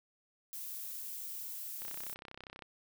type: noise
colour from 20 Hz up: violet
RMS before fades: -43 dBFS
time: 0.53-2.14 s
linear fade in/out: 0 ms
type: click train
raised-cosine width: 0.3 ms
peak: -31 dBFS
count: 27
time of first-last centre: 1.82-2.622 s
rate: 32.4 Hz
effects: none